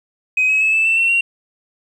sine tone with pitch steps, 2521 / 2558 / 2595 / 2633 / 2671 / 2710 / 2749 Hz, D#7 / D#7 / E7 / E7 / E7 / E7 / F7, +22 / +47 / -28 / -3 / +22 / +47 / -28 cents, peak -11 dBFS, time 0.37-1.21 s, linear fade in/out 5 ms, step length 120 ms, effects tanh soft clip ceiling -9 dBFS + 8-bit

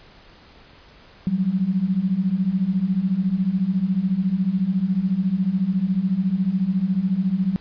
sine beating tone pair, 178.6 / 192.6 Hz, F3 / G3, +39 / -30 cents, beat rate 14 Hz, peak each -23 / -20 dBFS, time 1.27-7.56 s, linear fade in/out 0 ms, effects pink hiss -49 dBFS RMS until 7.6 s + resampled to 11025 Hz

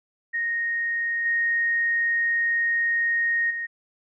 sine tone with level steps, 1862 Hz, A#6, 2 cents flat, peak -23 / -20 / -27 dBFS, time 0.33-3.67 s, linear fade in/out 20 ms, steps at 1.25 / 3.5 s, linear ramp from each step 10 ms, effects none

